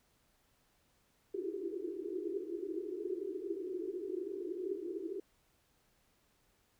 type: band-pass noise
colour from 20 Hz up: pink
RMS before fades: -40 dBFS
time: 1.34-5.2 s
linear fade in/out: 5 ms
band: 330 to 410 Hz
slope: 96 dB/octave
effects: pink hiss -73 dBFS RMS until 6.79 s